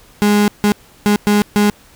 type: tone bursts at uneven times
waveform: 35% pulse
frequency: 206.9 Hz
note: G#3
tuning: 6 cents flat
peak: -8 dBFS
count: 5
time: 0.22-0.48 / 0.64-0.72 / 1.06-1.16 / 1.27-1.42 / 1.56-1.7 s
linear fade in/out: 0 ms
effects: pink hiss -46 dBFS RMS until 1.95 s